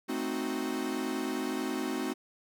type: chord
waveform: 45% pulse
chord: A diminished seventh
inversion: none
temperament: equal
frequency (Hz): 220 / 261.6 / 311.1 / 370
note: A3 / C4 / Eb4 / Gb4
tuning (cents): 0 / 0 / 0 / 0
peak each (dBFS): -39 / -35 / -37 / -37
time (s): 0.08-2.14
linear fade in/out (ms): 20
effects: none